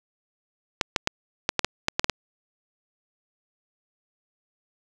clicks, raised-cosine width 0.2 ms, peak -3 dBFS, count 10, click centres 0.812 / 0.962 / 1.074 / 1.491 / 1.593 / 1.646 / 1.884 / 1.995 / 2.044 / 2.097 s, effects none

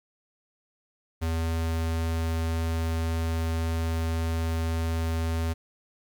square tone, 81.9 Hz, E2, 11 cents flat, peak -26 dBFS, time 1.21-5.54 s, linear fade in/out 20 ms, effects 11-bit

